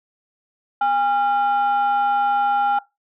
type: tone pair together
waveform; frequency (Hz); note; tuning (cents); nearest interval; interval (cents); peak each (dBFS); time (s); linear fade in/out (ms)
sine; 813 / 1380; G#5 / F6; -37 / -21; major sixth; 916; -15 / -21; 0.81-2.79; 5
effects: noise-tail reverb RT60 0.2 s tail -20 dB re dry + tanh soft clip ceiling -12 dBFS